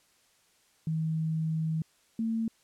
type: tone pair in turn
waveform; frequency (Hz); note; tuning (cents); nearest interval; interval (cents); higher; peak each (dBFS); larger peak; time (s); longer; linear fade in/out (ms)
sine; 159.4 / 225.4; D#3 / A3; +42 / +42; tritone; 600; second; -27; neither; 0.87-1.82 / 2.19-2.48; first; 2
effects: white hiss -66 dBFS RMS until 2.63 s + low-pass 10000 Hz 12 dB/octave